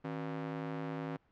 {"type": "ring-modulated tone", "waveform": "sawtooth", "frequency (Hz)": 215, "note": "A3", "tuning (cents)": -40, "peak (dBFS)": -30, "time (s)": [0.04, 1.17], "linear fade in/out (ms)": 10, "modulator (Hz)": 56.5, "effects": ["pink hiss -71 dBFS RMS until 1.31 s", "low-pass 2000 Hz 12 dB/octave"]}